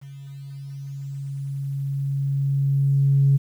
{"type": "tone with level ramp", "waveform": "sine", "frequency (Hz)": 138.4, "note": "C#3", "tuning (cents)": -2, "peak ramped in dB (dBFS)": [-37, -12], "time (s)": [0.01, 3.38], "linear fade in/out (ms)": 20, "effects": ["tanh soft clip ceiling -8 dBFS", "9-bit"]}